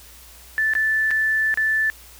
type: tone with dropouts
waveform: sine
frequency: 1756 Hz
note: A6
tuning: 4 cents flat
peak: -17 dBFS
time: 0.58-1.9 s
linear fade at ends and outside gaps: 0 ms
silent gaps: 0.736-0.752 / 1.107-1.112 / 1.541-1.574 s
effects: added 60 Hz sine -48 dBFS peak until 2.19 s + white hiss -46 dBFS RMS until 2.19 s